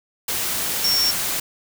sine tone in noise, 5480 Hz, F8, 34 cents flat, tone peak -17 dBFS, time 0.84-1.11 s, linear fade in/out 5 ms, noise white, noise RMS -24 dBFS, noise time 0.28-1.4 s, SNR +4 dB, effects none

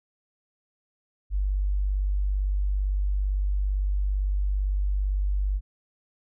sine tone, 48.88 Hz, G1, 4 cents flat, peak -22 dBFS, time 1.3-5.61 s, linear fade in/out 50 ms, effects none

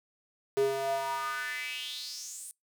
square tone with high-pass filter sweep, 135.6 Hz, C#3, 38 cents flat, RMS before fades -34 dBFS, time 0.57-2.51 s, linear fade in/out 0 ms, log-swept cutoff 380 to 9400 Hz, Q 5.4, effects noise-tail reverb RT60 0.2 s tail -26 dB re dry

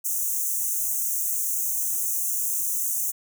white high-pass noise, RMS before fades -26 dBFS, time 0.04-3.12 s, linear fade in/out 20 ms, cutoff 6000 Hz, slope 96 dB/octave, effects none

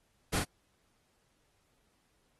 pink noise with echo, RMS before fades -32 dBFS, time 0.32-0.4 s, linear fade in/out 20 ms, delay 46 ms, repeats 1, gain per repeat -3 dB, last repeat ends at 0.446 s, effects pink hiss -74 dBFS RMS until 2.39 s + AAC 32 kbps

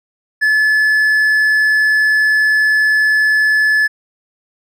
triangle tone, 1725 Hz, A6, 35 cents flat, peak -8 dBFS, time 0.41-3.88 s, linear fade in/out 20 ms, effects none

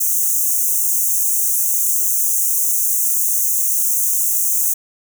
white high-pass noise, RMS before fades -17 dBFS, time 0-4.74 s, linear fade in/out 10 ms, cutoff 6000 Hz, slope 96 dB/octave, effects none

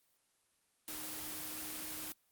sine tone in noise, 310 Hz, D#4, 6 cents flat, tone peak -52 dBFS, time 0.88-2.12 s, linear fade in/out 0 ms, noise white, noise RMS -43 dBFS, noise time 0.88-2.12 s, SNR -12 dB, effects white hiss -75 dBFS RMS until 2.31 s + Opus 24 kbps

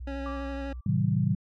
sine tone with pitch glide, 62 to 61.57 Hz, B1 to B1, +7 to -5 cents, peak -35 dBFS, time 0-0.81 s, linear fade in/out 10 ms, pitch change -12 cents, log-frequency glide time 0.29-0.67 s
25% pulse tone with vibrato, 275.3 Hz, C#4, 12 cents flat, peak -30 dBFS, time 0.07-0.73 s, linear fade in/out 5 ms, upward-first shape sine, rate 12 Hz, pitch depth 16 cents each way
sine tone with exponential decay, 1164 Hz, D6, 16 cents flat, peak -35 dBFS, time 0.26-0.95 s, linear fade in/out 1 ms, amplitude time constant 150 ms
sine chord, A diminished seventh, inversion none, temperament just, 110 / 132 / 158.4 / 190.08 Hz, A2 / C3 / Eb3 / Gb3, 0 / +16 / +31 / +47 cents, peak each -28 dBFS, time 0.86-1.35 s, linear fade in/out 5 ms
effects low-pass 3000 Hz 12 dB/octave

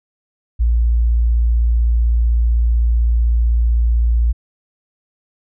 sine tone, 57.9 Hz, A#1, 11 cents flat, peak -11 dBFS, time 0.59-4.33 s, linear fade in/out 20 ms, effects none

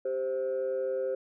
sine tone pair together, 392.2 / 523.5 Hz, G4 / C5, +1 / +1 cents, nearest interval perfect fourth, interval 500 cents, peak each -32 / -28 dBFS, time 0.05-1.15 s, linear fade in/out 5 ms, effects tanh soft clip ceiling -24 dBFS

